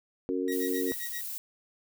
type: harmonic tone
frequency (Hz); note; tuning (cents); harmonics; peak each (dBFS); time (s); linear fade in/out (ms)
91.9; F#2; -11; 3 / 4 / 5; -31 / -32 / -33; 0.29-0.92; 0
type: tone with tremolo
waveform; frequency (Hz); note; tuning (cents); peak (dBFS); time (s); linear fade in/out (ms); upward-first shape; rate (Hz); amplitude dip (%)
sawtooth; 1900; A#6; +33; -33; 0.48-1.21; 0; sine; 7.6; 100
type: noise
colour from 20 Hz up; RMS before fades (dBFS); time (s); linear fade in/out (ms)
violet; -37; 0.52-1.38; 0
effects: none